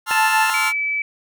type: chord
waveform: sawtooth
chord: F major seventh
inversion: first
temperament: just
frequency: 873.1 / 1047.7 / 1309.6 / 1396.9 Hz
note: A5 / C6 / E6 / F6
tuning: -14 / +2 / -12 / 0 cents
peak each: -20 / -23 / -22 / -19 dBFS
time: 0.06-0.73 s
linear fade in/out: 50 ms
type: harmonic tone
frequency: 879 Hz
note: A5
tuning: 2 cents flat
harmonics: 1 / 2 / 3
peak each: -18 / -21 / -23 dBFS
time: 0.11-0.5 s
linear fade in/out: 0 ms
type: tone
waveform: sine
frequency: 2303 Hz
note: D7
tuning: 34 cents flat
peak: -19 dBFS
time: 0.54-1.02 s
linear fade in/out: 2 ms
effects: none